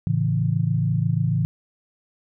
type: chord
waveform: sine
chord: A major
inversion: none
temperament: equal with one note detuned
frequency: 110.45 / 138.59 / 164.81 Hz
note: A2 / C#3 / E3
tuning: +7 / 0 / 0 cents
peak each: -23 dBFS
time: 0.07-1.45 s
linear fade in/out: 0 ms
effects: none